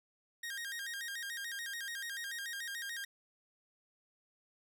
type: tone with vibrato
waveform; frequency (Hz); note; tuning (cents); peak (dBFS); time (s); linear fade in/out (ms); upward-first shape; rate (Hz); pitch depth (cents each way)
sawtooth; 1734; A6; -26; -36; 0.43-3.05; 5; square; 6.9; 130
effects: none